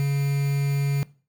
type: tone with quantisation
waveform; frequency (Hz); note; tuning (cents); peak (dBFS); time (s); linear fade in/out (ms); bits
triangle; 140.5; C#3; +24; -18; 0-1.03; 0; 6
effects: noise-tail reverb RT60 0.4 s tail -21 dB re dry